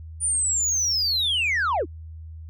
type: linear sweep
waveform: sine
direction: down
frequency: 9397 to 247 Hz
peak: -18 dBFS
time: 0.2-1.86 s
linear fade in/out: 50 ms
effects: tanh soft clip ceiling -19 dBFS + added 80 Hz sine -36 dBFS peak until 2.49 s